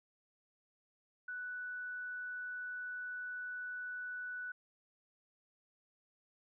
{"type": "tone", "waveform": "sine", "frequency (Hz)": 1484, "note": "F#6", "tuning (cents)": 5, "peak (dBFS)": -40, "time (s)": [1.28, 4.52], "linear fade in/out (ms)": 5, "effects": []}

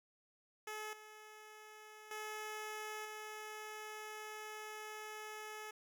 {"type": "tone with level steps", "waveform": "10% pulse", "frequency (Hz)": 428.5, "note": "A4", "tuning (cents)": -46, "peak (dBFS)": [-35, -46, -35, -38], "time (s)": [0.67, 5.71], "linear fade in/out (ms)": 5, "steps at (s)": [0.93, 2.11, 3.05], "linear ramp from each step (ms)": 2, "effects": []}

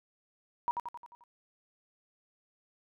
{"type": "tone with echo", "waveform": "sine", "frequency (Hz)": 956, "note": "A#5", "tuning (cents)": 43, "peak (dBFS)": -26, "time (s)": [0.68, 0.71], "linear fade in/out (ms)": 0, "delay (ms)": 88, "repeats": 6, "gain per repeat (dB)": -5, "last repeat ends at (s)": 1.238, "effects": []}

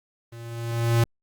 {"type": "tone with level ramp", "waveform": "square", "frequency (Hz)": 116.54, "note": "A#2", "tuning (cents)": 0, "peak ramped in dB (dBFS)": [-39, -16], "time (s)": [0.32, 1.04], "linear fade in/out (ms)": 5, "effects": ["Opus 24 kbps"]}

